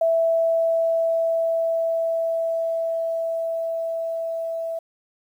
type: tone with level ramp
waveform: sine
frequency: 659.3 Hz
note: E5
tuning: in tune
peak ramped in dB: -16 to -25 dBFS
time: 0.01-4.79 s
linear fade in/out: 5 ms
effects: 9-bit